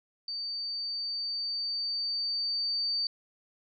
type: tone with level ramp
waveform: sine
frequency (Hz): 4600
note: D8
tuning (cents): -37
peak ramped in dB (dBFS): -33 to -27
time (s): 0.28-3.07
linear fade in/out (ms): 2
effects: none